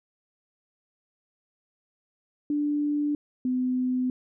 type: tone pair in turn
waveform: sine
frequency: 293.7 / 253.5 Hz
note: D4 / B3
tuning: 0 / +45 cents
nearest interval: minor third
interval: 255 cents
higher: first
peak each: -23 dBFS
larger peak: neither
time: 2.5-3.15 / 3.45-4.1 s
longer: neither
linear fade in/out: 2 ms
effects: none